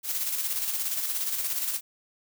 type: noise with tremolo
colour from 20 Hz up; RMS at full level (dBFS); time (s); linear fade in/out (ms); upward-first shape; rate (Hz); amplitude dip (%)
blue; -28; 0.03-1.81; 50; square; 17; 40
effects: none